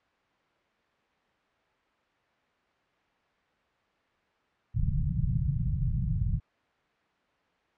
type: low-pass noise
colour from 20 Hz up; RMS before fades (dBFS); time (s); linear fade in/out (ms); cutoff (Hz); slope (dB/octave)
white; -28; 4.74-6.4; 20; 160; 48
effects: white hiss -68 dBFS RMS until 7.77 s + low-pass 2000 Hz 12 dB/octave